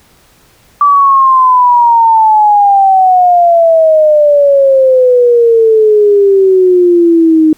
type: exponential sweep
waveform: sine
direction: down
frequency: 1163 to 309.5 Hz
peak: -3 dBFS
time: 0.81-7.53 s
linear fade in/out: 2 ms
effects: pink hiss -46 dBFS RMS until 7.57 s